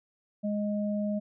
sine tone pair together, 207.7 / 622.4 Hz, G#3 / D#5, 0 / 0 cents, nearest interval octave + perfect fifth, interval 1900 cents, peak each -28 / -34 dBFS, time 0.43-1.2 s, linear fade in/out 20 ms, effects none

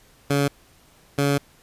15% pulse tone bursts at uneven times, 141.6 Hz, C#3, 37 cents sharp, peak -12 dBFS, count 2, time 0.3-0.48 / 1.18-1.38 s, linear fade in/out 5 ms, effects pink hiss -55 dBFS RMS until 1.62 s + resampled to 32000 Hz

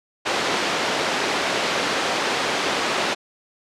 pink band-pass noise, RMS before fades -23 dBFS, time 0.25-3.15 s, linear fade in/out 20 ms, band 360 to 4700 Hz, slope 12 dB/octave, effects low-pass 10000 Hz 12 dB/octave

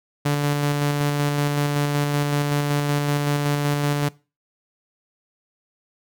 sawtooth tone with tremolo, 145.1 Hz, D3, 21 cents flat, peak -14 dBFS, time 0.25-4.09 s, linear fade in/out 10 ms, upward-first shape square, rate 5.3 Hz, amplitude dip 25%, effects noise-tail reverb RT60 0.3 s tail -21 dB re dry

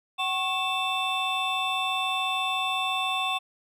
triangle tone cluster, 756 / 1090 / 2646 / 3547 Hz, F#5 / C#6 / E7 / A7, +37 / -29 / +6 / +13 cents, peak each -29 dBFS, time 0.18-3.39 s, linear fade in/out 20 ms, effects none

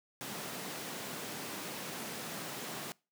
pink high-pass noise, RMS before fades -42 dBFS, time 0.21-2.92 s, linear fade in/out 0 ms, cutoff 150 Hz, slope 24 dB/octave, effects noise-tail reverb RT60 0.3 s tail -24 dB re dry

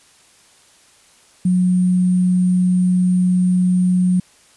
sine tone with sample-and-hold, 181.5 Hz, F#3, 33 cents flat, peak -12 dBFS, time 1.45-4.2 s, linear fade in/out 5 ms, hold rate 8820 Hz, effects white hiss -51 dBFS RMS until 4.56 s + resampled to 24000 Hz

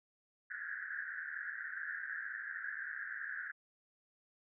pink band-pass noise, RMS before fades -43 dBFS, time 0.5-3.52 s, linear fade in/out 10 ms, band 1500 to 1800 Hz, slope 96 dB/octave, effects none

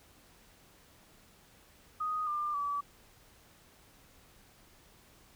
sine tone with pitch steps, 1244.5 / 1195.9 / 1149.1 Hz, D#6 / D6 / D6, 0 / +31 / -38 cents, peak -31 dBFS, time 2-2.81 s, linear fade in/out 10 ms, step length 270 ms, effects pink hiss -61 dBFS RMS until 5.35 s

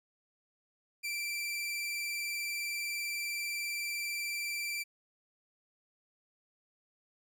sawtooth tone with vibrato, 2349 Hz, D7, in tune, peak -31 dBFS, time 1.03-4.84 s, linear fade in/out 20 ms, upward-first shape sine, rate 20 Hz, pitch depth 32 cents each way, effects none

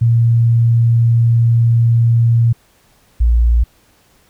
sine tone pair in turn, 116.54 / 58.27 Hz, A#2 / A#1, 0 / 0 cents, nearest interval octave, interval 1200 cents, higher first, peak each -8 dBFS, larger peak neither, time 0.01-2.53 / 3.2-3.64 s, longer first, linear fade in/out 10 ms, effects pink hiss -53 dBFS RMS until 4.29 s

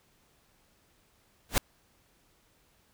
pink noise with exponential growth, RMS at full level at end -18 dBFS, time 1.49-1.58 s, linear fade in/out 1 ms, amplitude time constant 18 ms, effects pink hiss -67 dBFS RMS until 2.93 s

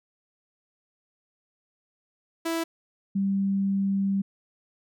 sawtooth / sine tone pair in turn, 329.9 / 196.16 Hz, E4 / G3, +1 / +1 cents, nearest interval major sixth, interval 900 cents, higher first, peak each -22 dBFS, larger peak neither, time 2.45-2.64 / 3.15-4.22 s, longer second, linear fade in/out 10 ms, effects none

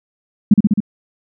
sine tone with echo, 207.7 Hz, G#3, in tune, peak -3 dBFS, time 0.51-0.54 s, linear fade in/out 5 ms, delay 66 ms, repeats 4, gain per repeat -2 dB, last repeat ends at 0.804 s, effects none

